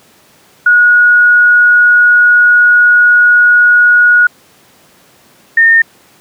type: tone pair in turn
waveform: sine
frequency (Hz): 1452 / 1824.2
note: F#6 / A#6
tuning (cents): -33 / -38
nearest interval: major third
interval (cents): 395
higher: second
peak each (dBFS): -3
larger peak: neither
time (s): 0.66-4.27 / 5.57-5.82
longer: first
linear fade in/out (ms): 5
effects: pink hiss -45 dBFS RMS until 6.2 s + high-pass 150 Hz 12 dB/octave